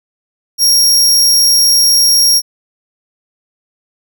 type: tone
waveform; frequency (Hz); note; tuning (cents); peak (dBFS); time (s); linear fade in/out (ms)
sawtooth; 5588; F8; 0; -4; 0.58-2.42; 50
effects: none